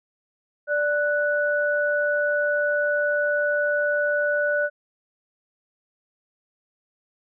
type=tone pair together; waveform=sine; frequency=587.3 / 1480 Hz; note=D5 / F#6; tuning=0 / 0 cents; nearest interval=octave + major third; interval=1600 cents; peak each=-22 / -23 dBFS; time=0.67-4.7 s; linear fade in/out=50 ms; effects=none